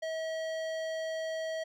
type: tone with hard clipping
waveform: sine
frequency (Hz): 642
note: E5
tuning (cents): -46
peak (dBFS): -35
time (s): 0.02-1.64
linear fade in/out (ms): 10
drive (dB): 15
effects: none